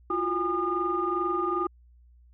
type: tone cluster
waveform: sine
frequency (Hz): 339.4 / 361.8 / 815 / 1217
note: F4 / F#4 / G#5 / D#6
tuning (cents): -49 / -39 / -33 / -39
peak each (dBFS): -31 / -30 / -36 / -27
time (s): 0.1-1.67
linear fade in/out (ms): 5
effects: tanh soft clip ceiling -15 dBFS + added 60 Hz sine -53 dBFS peak until 2.33 s